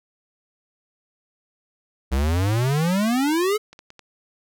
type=exponential sweep; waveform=square; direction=up; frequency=62.9 to 438.5 Hz; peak=-19 dBFS; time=2.11-3.58 s; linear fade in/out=20 ms
type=clicks; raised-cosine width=0.2 ms; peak=-26 dBFS; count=4; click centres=3.73 / 3.791 / 3.904 / 3.993 s
effects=none